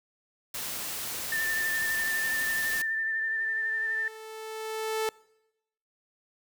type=noise; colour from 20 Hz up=white; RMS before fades=-35 dBFS; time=0.54-2.82 s; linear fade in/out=5 ms
type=tone with vibrato; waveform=sine; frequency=1783 Hz; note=A6; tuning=22 cents sharp; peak=-27 dBFS; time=1.32-4.08 s; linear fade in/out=2 ms; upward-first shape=sine; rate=12 Hz; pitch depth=22 cents each way
type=tone with exponential growth; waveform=sawtooth; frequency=439 Hz; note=A4; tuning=4 cents flat; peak=-22 dBFS; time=2.88-5.09 s; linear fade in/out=1 ms; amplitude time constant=480 ms
effects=noise-tail reverb RT60 0.9 s tail -24 dB re dry